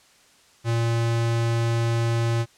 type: tone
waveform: square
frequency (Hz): 116.1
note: A#2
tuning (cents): -7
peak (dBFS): -21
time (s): 0.64-2.46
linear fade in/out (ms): 50
effects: white hiss -56 dBFS RMS until 2.57 s + low-pass 8000 Hz 12 dB/octave